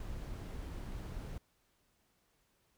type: noise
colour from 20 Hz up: brown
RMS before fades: -43 dBFS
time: 0-1.38 s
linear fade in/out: 2 ms
effects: pink hiss -75 dBFS RMS until 2.77 s